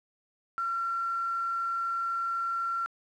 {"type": "tone with quantisation", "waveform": "sine", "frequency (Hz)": 1364, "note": "F6", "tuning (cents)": -41, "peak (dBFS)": -28, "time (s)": [0.58, 2.86], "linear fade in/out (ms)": 0, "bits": 8, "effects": ["low-pass 6000 Hz 12 dB/octave"]}